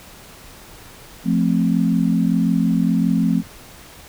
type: chord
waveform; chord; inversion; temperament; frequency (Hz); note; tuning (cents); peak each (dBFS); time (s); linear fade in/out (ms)
sine; F major; none; equal; 174.61 / 220 / 261.6; F3 / A3 / C4; 0 / 0 / 0; -18 / -19 / -20; 1.24-3.43; 50
effects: pink hiss -42 dBFS RMS until 4.08 s